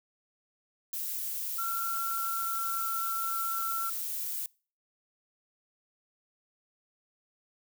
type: noise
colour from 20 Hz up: violet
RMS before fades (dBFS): -35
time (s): 0.93-4.46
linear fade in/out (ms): 2
type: tone with pitch glide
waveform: sine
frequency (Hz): 1359 to 1348.1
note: F6 to E6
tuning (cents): -48 to +38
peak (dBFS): -32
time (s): 1.58-3.9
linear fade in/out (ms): 10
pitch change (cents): -14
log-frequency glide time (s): 1.89-2.88
effects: noise-tail reverb RT60 0.4 s tail -25 dB re dry